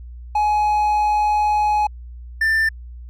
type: tone pair in turn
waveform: triangle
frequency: 841 / 1782 Hz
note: G#5 / A6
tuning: +22 / +22 cents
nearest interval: octave + minor second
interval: 1300 cents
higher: second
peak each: -13 dBFS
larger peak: neither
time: 0.35-1.87 / 2.41-2.69 s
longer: first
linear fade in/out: 5 ms
effects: added 60 Hz sine -33 dBFS peak until 3.09 s